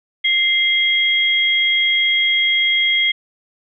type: tone pair together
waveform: sine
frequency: 2093 / 3268 Hz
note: C7 / G#7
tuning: 0 / -29 cents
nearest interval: minor sixth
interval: 771 cents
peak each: -16 dBFS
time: 0.24-3.12 s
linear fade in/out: 10 ms
effects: none